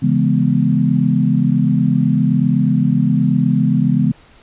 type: chord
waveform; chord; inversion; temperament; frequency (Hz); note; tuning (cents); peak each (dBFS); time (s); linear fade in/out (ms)
sine; C# minor seventh; none; equal with one note detuned; 138.59 / 166.44 / 207.7 / 246.9; C#3 / E3 / G#3 / B3; 0 / +17 / 0 / 0; -17; 0.02-4.12; 10
effects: pink hiss -47 dBFS RMS until 4.42 s + resampled to 8000 Hz